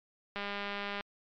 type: click train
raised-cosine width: 0.3 ms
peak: -21 dBFS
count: 132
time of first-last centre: 0.36-1.009 s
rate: 202 Hz
effects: low-pass 4000 Hz 12 dB/octave + MP3 96 kbps